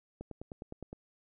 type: click train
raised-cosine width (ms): 2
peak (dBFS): -29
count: 8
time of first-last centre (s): 0.21-0.929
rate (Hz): 9.73
effects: none